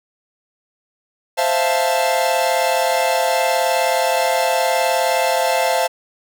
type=chord; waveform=45% pulse; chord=F major seventh; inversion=second; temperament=equal; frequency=523.3 / 659.3 / 698.5 / 880 Hz; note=C5 / E5 / F5 / A5; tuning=0 / 0 / 0 / 0 cents; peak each=-21 dBFS; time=1.37-5.88 s; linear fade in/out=20 ms; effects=none